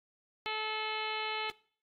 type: harmonic tone with a mistuned harmonic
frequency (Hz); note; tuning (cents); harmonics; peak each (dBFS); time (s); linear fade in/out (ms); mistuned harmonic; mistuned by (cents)
433.7; A4; -25; 1 / 2 / 3 / 4 / 5 / 6 / 7 / 8 / 9 / 10; -43 / -39 / -42 / -47 / -40 / -42 / -42 / -46 / -50 / -48; 0.46-1.5; 0; 10; -64
effects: noise-tail reverb RT60 0.5 s tail -21 dB re dry + AAC 48 kbps